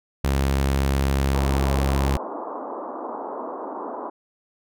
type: tone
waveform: sawtooth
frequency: 68.2 Hz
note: C#2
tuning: 28 cents flat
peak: -15 dBFS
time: 0.24-2.17 s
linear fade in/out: 5 ms
type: band-pass noise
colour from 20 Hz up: white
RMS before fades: -32 dBFS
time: 1.34-4.1 s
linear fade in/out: 5 ms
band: 240 to 1100 Hz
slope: 48 dB/octave
effects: none